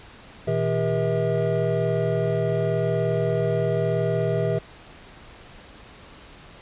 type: tone cluster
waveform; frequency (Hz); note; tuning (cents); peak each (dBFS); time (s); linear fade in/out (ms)
triangle; 119 / 159.9 / 402.6 / 479.2 / 646; A#2 / D#3 / G4 / A#4 / E5; +36 / +48 / +46 / +48 / -35; -25; 0.47-4.59; 10
effects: pink hiss -46 dBFS RMS until 6.61 s + resampled to 8000 Hz